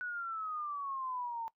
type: exponential sweep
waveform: sine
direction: down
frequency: 1485 to 899 Hz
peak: -36 dBFS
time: 0.01-1.48 s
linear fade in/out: 0 ms
effects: noise-tail reverb RT60 0.1 s tail -20 dB re dry